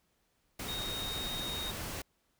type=tone in noise; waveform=sine; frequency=3729 Hz; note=A#7; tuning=in tune; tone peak=-37 dBFS; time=0.68-1.71 s; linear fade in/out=5 ms; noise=pink; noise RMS=-40 dBFS; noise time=0.59-2.02 s; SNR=0 dB; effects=pink hiss -75 dBFS RMS until 2.39 s